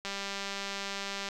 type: click train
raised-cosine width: 0.2 ms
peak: -19 dBFS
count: 246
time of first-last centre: 0.05-1.287 s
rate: 198 Hz
effects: none